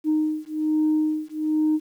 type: beating tone pair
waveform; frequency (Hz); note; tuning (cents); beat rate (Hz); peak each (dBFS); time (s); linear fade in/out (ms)
sine; 308.3 / 309.5; D#4 / D#4; -16 / -9; 1.2; -22; 0.04-1.8; 50
effects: tanh soft clip ceiling -14 dBFS + 9-bit